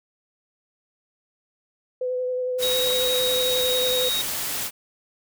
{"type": "tone with vibrato", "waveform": "sine", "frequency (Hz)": 504, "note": "B4", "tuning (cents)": 35, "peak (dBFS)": -23, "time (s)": [2.01, 4.09], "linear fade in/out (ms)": 5, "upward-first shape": "sine", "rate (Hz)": 11, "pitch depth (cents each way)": 16}
{"type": "noise", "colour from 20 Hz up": "white", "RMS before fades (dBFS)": -28, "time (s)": [2.58, 4.71], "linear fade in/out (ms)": 50}
{"type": "tone with pitch glide", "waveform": "sine", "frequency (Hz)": [3800, 3769], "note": ["A#7", "A#7"], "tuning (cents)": [33, 18], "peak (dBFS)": -23, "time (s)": [2.62, 4.22], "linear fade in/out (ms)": 10, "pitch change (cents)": -15, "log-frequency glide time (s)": [3.08, 3.97]}
{"effects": []}